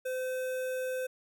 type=tone with notch filter; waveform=square; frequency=513 Hz; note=C5; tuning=34 cents flat; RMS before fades=-34 dBFS; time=0.05-1.07 s; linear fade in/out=10 ms; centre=4500 Hz; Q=1; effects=none